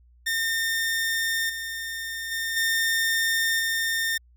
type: tone with level steps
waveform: sawtooth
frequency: 1817 Hz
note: A#6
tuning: 45 cents flat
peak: -20 / -27 / -23 / -18 / -20 dBFS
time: 0.26-4.18 s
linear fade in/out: 10 ms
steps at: 1.49 / 2.31 / 2.56 / 3.59 s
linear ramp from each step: 10 ms
effects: added 60 Hz sine -53 dBFS peak until 4.36 s